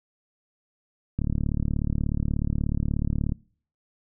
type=click train; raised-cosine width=5 ms; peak=-13 dBFS; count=79; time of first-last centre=1.19-3.321 s; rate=36.6 Hz; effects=noise-tail reverb RT60 0.5 s tail -25 dB re dry